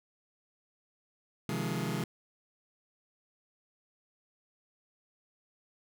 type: chord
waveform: sawtooth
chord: F minor seventh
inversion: second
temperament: just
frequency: 130.96 / 157.15 / 174.61 / 209.5 Hz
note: C3 / Eb3 / F3 / Ab3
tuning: +2 / +18 / 0 / +15 cents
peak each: -33 dBFS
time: 1.49-2.04 s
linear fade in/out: 2 ms
effects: none